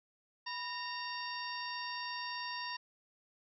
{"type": "harmonic tone with a mistuned harmonic", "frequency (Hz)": 923, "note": "A#5", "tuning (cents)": -17, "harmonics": [1, 2, 3, 4, 5, 6], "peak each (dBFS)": [-42, -44, -48, -50, -46, -47], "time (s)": [0.46, 2.77], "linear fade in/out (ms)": 10, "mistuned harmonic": 1, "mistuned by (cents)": 110, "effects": []}